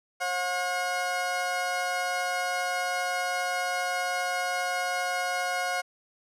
20% pulse tone pair together, 539.5 / 721 Hz, C#5 / F#5, -47 / -45 cents, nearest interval perfect fourth, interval 502 cents, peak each -29 / -23 dBFS, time 0.2-5.82 s, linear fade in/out 20 ms, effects low-pass 10000 Hz 12 dB/octave

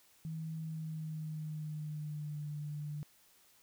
sine tone with pitch glide, 160 to 148.43 Hz, D#3 to D3, +49 to +19 cents, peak -38 dBFS, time 0.25-3.03 s, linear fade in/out 0 ms, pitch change -130 cents, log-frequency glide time 0.58-2.45 s, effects white hiss -66 dBFS RMS until 3.62 s

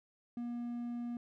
triangle tone, 239 Hz, A#3, 43 cents sharp, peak -35 dBFS, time 0.37-1.17 s, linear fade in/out 2 ms, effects none

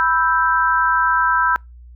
sine chord, E minor, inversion second, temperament equal, 987.8 / 1318.5 / 1568 Hz, B5 / E6 / G6, 0 / 0 / 0 cents, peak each -18 dBFS, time 0-1.56 s, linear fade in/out 0 ms, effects noise-tail reverb RT60 0.2 s tail -26 dB re dry + added 60 Hz sine -38 dBFS peak until 1.95 s

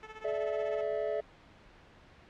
10% pulse tone with tremolo, 435.6 Hz, A4, 17 cents flat, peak -34 dBFS, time 0.03-0.81 s, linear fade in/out 0 ms, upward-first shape sine, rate 16 Hz, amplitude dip 80%
triangle chord, A suspended fourth, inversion none, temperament equal with one note detuned, 429 / 587.3 / 659.3 Hz, A4 / D5 / E5, -44 / 0 / 0 cents, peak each -33 dBFS, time 0.24-1.21 s, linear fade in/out 10 ms
effects pink hiss -57 dBFS RMS until 2.29 s + low-pass 3000 Hz 12 dB/octave

